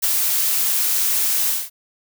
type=noise with ADSR envelope; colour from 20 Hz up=blue; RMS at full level=-17 dBFS; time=0.02-1.7 s; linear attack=20 ms; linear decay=18 ms; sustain=-2 dB; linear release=210 ms; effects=none